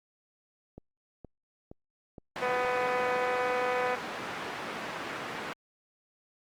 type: click train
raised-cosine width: 2 ms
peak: -31 dBFS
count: 5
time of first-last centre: 0.78-2.649 s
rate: 2.14 Hz
type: band-pass noise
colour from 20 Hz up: white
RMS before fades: -38 dBFS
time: 2.36-5.53 s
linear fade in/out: 0 ms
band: 160 to 1700 Hz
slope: 12 dB/octave
type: harmonic tone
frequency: 249.5 Hz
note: B3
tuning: 18 cents sharp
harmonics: 2 / 3 / 4 / 5 / 6 / 7 / 8 / 9 / 10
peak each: -30 / -34 / -36 / -38 / -40 / -41 / -42 / -43 / -44 dBFS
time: 2.41-3.96 s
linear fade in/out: 20 ms
effects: Opus 48 kbps